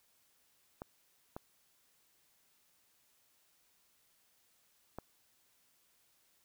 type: clicks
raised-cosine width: 1 ms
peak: -28 dBFS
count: 3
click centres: 0.819 / 1.365 / 4.986 s
effects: white hiss -72 dBFS RMS until 6.44 s